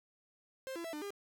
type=tone with pitch steps; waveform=45% pulse; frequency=527 / 337.5 / 660 / 299.9 / 403.4 Hz; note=C5 / E4 / E5 / D4 / G4; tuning=+12 / +41 / +2 / +36 / +50 cents; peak=-40 dBFS; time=0.67-1.105 s; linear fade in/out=0 ms; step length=87 ms; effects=none